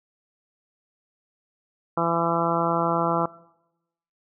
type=harmonic tone; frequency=168.1 Hz; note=E3; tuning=34 cents sharp; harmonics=1 / 2 / 3 / 4 / 5 / 6 / 7 / 8; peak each=-29 / -29 / -29 / -29 / -29 / -29 / -29 / -29 dBFS; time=1.97-3.26 s; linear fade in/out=5 ms; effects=noise-tail reverb RT60 0.9 s tail -21 dB re dry